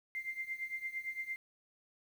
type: tone with tremolo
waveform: sine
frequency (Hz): 2093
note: C7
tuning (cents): 0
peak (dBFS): -34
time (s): 0.15-1.36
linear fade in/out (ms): 0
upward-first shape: triangle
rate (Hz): 8.8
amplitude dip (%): 90
effects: 10-bit